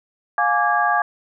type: tone cluster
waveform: sine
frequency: 707 / 835 / 1166 / 1640 Hz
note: F5 / G#5 / D6 / G#6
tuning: +21 / +9 / -13 / -22 cents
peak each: -21 dBFS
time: 0.38-1.02 s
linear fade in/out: 2 ms
effects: none